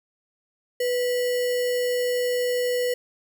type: tone with sample-and-hold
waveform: sine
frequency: 493.9 Hz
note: B4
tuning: in tune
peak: -21 dBFS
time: 0.8-2.94 s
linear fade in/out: 5 ms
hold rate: 2450 Hz
effects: none